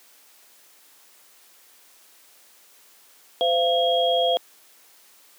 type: tone cluster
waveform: sine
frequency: 513 / 684 / 3276 Hz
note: C5 / F5 / G#7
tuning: -34 / -36 / -24 cents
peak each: -22 / -21 / -24 dBFS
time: 3.41-4.37 s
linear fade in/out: 0 ms
effects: white hiss -54 dBFS RMS until 5.38 s + high-pass 300 Hz 12 dB/octave